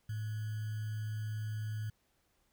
sine tone with sample-and-hold, 108 Hz, A2, 32 cents flat, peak -35 dBFS, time 0.09-1.9 s, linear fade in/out 5 ms, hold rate 1575 Hz, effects pink hiss -75 dBFS RMS until 2.52 s

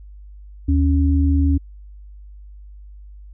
sine tone pair together, 76.63 / 277.2 Hz, D#2 / C#4, -26 / 0 cents, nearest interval octave + minor seventh, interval 2226 cents, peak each -14 / -19 dBFS, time 0.68-1.58 s, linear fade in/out 10 ms, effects added 50 Hz sine -37 dBFS peak until 3.33 s

